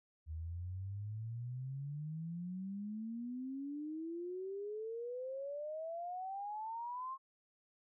sine exponential sweep, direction up, 77 to 1077 Hz, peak -40 dBFS, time 0.26-7.18 s, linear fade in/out 50 ms, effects none

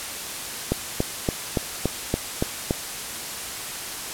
click train, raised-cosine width 2 ms, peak -7 dBFS, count 8, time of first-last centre 0.72-2.709 s, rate 3.52 Hz, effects white hiss -32 dBFS RMS until 4.13 s + low-pass 12000 Hz 12 dB/octave

